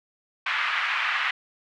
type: band-pass noise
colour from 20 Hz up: white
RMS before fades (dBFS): -26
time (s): 0.46-1.31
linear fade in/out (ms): 5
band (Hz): 1100 to 2500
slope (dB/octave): 24
effects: none